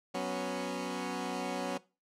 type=chord; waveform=15% pulse; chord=F# suspended fourth; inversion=none; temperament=equal; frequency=185 / 246.9 / 277.2 Hz; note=F#3 / B3 / C#4; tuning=0 / 0 / 0 cents; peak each=-32 dBFS; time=0.14-1.78 s; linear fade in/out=10 ms; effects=noise-tail reverb RT60 0.3 s tail -20 dB re dry + low-pass 9000 Hz 12 dB/octave